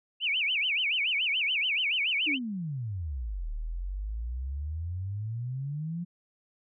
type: tone with vibrato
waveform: sine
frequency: 2606 Hz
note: E7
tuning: 20 cents flat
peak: -25 dBFS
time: 0.2-2.39 s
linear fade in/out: 50 ms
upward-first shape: sine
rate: 7 Hz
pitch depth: 290 cents each way
type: exponential two-way sweep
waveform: sine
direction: down then up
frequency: 318.8 to 36.71 to 177.6 Hz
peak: -31 dBFS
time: 2.26-6.05 s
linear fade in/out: 20 ms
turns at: 3.51 s
effects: none